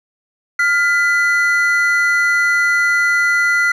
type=tone pair together; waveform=triangle; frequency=1409.1 / 2000 Hz; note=F6 / B6; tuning=+15 / +21 cents; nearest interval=tritone; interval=606 cents; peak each=-13 dBFS; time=0.59-3.72 s; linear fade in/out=5 ms; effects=none